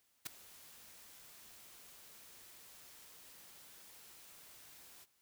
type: noise with ADSR envelope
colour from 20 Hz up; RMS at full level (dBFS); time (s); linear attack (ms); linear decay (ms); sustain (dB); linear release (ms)
white; -38; 0.25-5.06; 17; 5; -20; 33
effects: white hiss -75 dBFS RMS until 5.21 s